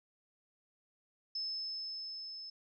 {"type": "tone with level ramp", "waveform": "sine", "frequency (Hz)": 5230, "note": "E8", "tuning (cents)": -15, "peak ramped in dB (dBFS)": [-35, -44], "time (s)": [1.35, 2.5], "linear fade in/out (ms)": 5, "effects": []}